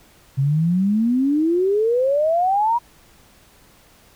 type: exponential sweep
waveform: sine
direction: up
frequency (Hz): 131.9 to 971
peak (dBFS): -15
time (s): 0.37-2.79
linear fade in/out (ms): 20
effects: pink hiss -52 dBFS RMS until 4.15 s